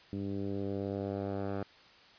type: tone with low-pass filter sweep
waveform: 10% pulse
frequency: 99 Hz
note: G2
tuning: 18 cents sharp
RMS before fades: -36 dBFS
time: 0.13-1.63 s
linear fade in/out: 0 ms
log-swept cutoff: 280 to 1100 Hz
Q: 1.4
effects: white hiss -58 dBFS RMS until 2.18 s + resampled to 11025 Hz